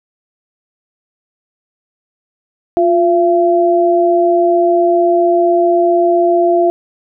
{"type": "tone pair together", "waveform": "sine", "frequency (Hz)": [351.6, 678.9], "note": ["F4", "F5"], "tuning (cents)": [12, -49], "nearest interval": "major seventh", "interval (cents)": 1139, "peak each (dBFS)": -11, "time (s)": [2.77, 6.7], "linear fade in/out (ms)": 0, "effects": []}